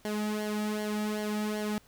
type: tone with flanger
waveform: sawtooth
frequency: 211.5 Hz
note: G#3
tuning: 32 cents sharp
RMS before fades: -32 dBFS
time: 0.05-1.78 s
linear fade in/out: 0 ms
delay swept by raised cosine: 0.79 to 1.99 ms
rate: 2.6 Hz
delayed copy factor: -0.7
effects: pink hiss -61 dBFS RMS until 1.87 s